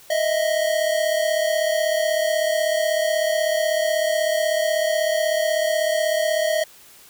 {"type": "tone pair together", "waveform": "square", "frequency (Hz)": [623.1, 659.3], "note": ["D#5", "E5"], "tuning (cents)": [2, 0], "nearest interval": "minor second", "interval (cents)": 98, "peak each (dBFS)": [-21, -24], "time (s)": [0.1, 6.64], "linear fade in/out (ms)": 5, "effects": ["white hiss -48 dBFS RMS until 7.09 s"]}